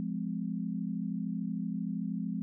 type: chord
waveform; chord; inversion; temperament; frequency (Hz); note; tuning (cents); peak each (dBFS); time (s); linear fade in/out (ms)
sine; F minor; none; equal with one note detuned; 174.61 / 207.7 / 255.8; F3 / Ab3 / C4; 0 / 0 / -39; -36 / -35 / -38; 0-2.42; 0
effects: none